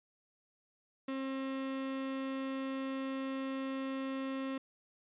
35% pulse tone, 267.4 Hz, C4, 38 cents sharp, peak -34 dBFS, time 1.08-4.58 s, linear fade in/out 5 ms, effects resampled to 8000 Hz

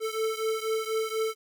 square beating tone pair, 440 / 444.1 Hz, A4 / A4, 0 / +16 cents, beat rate 4.1 Hz, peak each -30 / -32 dBFS, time 0-1.35 s, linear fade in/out 50 ms, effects none

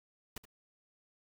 pink noise with echo, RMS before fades -42 dBFS, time 0.36-0.38 s, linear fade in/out 5 ms, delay 74 ms, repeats 1, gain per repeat -14 dB, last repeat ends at 0.454 s, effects none

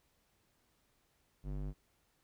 square tone with band-pass filter, 49 Hz, G1, in tune, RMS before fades -40 dBFS, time 1.43-1.74 s, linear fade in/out 50 ms, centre 130 Hz, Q 0.71, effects pink hiss -75 dBFS RMS until 2.23 s

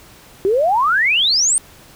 sine exponential sweep, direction up, 369.9 to 9120 Hz, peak -12 dBFS, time 0.45-1.58 s, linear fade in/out 0 ms, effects pink hiss -44 dBFS RMS until 1.95 s

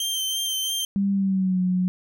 sawtooth tone with vibrato, 3136 Hz, G7, in tune, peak -21 dBFS, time 0-0.85 s, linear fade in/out 2 ms, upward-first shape sine, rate 3 Hz, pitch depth 21 cents each way
sine tone with pitch glide, 198 to 182.62 Hz, G3 to F#3, +18 to -22 cents, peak -19 dBFS, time 0.96-1.88 s, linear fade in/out 0 ms, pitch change -140 cents, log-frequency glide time 1.12-1.61 s
effects none

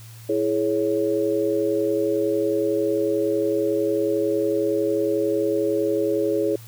sine chord, C# minor, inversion first, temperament equal with one note detuned, 329.6 / 420.6 / 554.4 Hz, E4 / G#4 / C#5, 0 / +22 / 0 cents, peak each -24 / -22 / -25 dBFS, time 0.29-6.56 s, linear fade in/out 5 ms, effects added 113 Hz sine -40 dBFS peak until 6.67 s + white hiss -48 dBFS RMS until 6.67 s

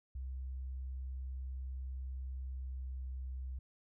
sine tone with pitch glide, 65 to 64.59 Hz, C2 to C2, -11 to -22 cents, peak -39 dBFS, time 0.15-3.59 s, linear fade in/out 5 ms, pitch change -11 cents, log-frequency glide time 2.47-2.95 s, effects none

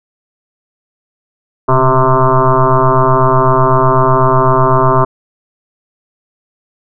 sine tone with frequency modulation, 520 Hz, C5, 11 cents flat, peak -6 dBFS, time 1.68-5.05 s, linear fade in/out 10 ms, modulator 131 Hz, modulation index 5.3, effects none

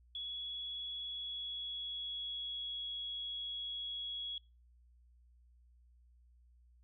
sine tone with pitch glide, 3369 to 3338 Hz, G#7 to G#7, +24 to +8 cents, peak -39 dBFS, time 0.15-4.38 s, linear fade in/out 2 ms, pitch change -16 cents, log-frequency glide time 1.06-2.87 s, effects noise-tail reverb RT60 0.3 s tail -24 dB re dry + added 60 Hz sine -62 dBFS peak until 6.83 s

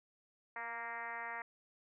sine tone with frequency modulation, 1394 Hz, F6, 4 cents flat, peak -40 dBFS, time 0.56-1.42 s, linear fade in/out 2 ms, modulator 231 Hz, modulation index 3.1, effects none

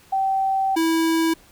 sine / square tone pair in turn, 773 / 326.6 Hz, G5 / E4, -24 / -16 cents, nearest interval octave + minor third, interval 1492 cents, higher first, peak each -18 dBFS, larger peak neither, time 0.12-0.76 / 0.76-1.34 s, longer first, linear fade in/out 10 ms, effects pink hiss -52 dBFS RMS until 1.51 s

